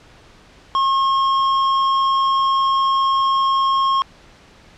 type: tone with hard clipping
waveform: sine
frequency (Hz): 1079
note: C#6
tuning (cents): -47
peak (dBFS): -16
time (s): 0.75-4.02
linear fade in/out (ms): 0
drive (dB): 9
effects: pink hiss -47 dBFS RMS until 4.77 s + low-pass 5000 Hz 12 dB/octave